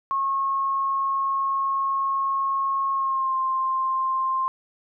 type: tone with pitch glide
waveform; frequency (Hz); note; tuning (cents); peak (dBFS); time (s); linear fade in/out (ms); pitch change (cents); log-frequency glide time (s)
sine; 1088 to 1052.8; C#6 to C6; -33 to +10; -21; 0.11-4.48; 0; -57; 2.93-3.36
effects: none